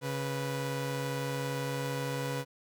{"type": "tone pair together", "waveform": "sawtooth", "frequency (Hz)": [138.09, 492.1], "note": ["C#3", "B4"], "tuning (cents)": [-6, -6], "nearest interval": "octave + minor seventh", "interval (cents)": 2200, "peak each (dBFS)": [-30, -32], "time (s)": [0.01, 2.45], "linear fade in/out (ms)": 50, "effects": []}